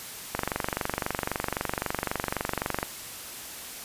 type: click train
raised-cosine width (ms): 0.5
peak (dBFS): -11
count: 60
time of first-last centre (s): 0.35-2.829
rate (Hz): 23.8
effects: white hiss -40 dBFS RMS until 3.84 s + resampled to 32000 Hz